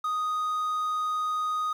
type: tone with quantisation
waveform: triangle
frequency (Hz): 1244.5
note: D#6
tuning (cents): 0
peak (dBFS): -24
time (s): 0.04-1.73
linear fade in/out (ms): 5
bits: 9
effects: none

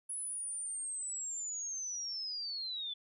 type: linear sweep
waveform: sine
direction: down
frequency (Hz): 10340 to 3448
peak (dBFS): -37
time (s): 0.09-2.94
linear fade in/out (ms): 10
effects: none

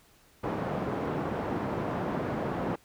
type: band-pass noise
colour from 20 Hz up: pink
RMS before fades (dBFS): -32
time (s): 0.43-2.76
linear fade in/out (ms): 10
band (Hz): 150 to 1000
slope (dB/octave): 12
effects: pink hiss -61 dBFS RMS until 2.84 s

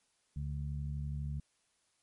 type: harmonic tone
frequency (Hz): 72.3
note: D2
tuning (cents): -27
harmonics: 1 / 2 / 3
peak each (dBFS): -38 / -38 / -50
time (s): 0.36-1.4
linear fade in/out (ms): 5
effects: white hiss -75 dBFS RMS until 2.02 s + MP3 48 kbps

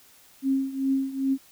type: tone with tremolo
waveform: sine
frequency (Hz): 269.1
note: C4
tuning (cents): +49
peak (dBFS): -19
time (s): 0.42-1.38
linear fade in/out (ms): 50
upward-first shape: triangle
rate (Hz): 2.5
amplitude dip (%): 85
effects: white hiss -55 dBFS RMS until 1.51 s

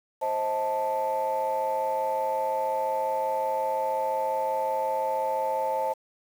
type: chord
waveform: sine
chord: A diminished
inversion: first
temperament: just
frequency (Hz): 528 / 633.6 / 880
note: C5 / Eb5 / A5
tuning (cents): +16 / +31 / 0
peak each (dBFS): -28 / -31 / -26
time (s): 0.21-5.94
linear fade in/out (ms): 20
effects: tanh soft clip ceiling -19 dBFS + 8-bit

